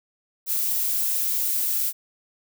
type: noise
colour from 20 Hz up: violet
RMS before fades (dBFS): -24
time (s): 0.46-1.93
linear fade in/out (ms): 50
effects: none